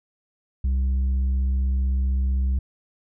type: tone with tanh clipping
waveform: sine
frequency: 65.41 Hz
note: C2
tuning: in tune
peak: -20 dBFS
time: 0.64-2.59 s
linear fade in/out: 5 ms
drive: 4 dB
effects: none